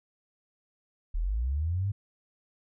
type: linear sweep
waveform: sine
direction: up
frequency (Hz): 35.51 to 103.83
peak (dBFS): -26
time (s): 1.14-1.92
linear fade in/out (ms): 10
effects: none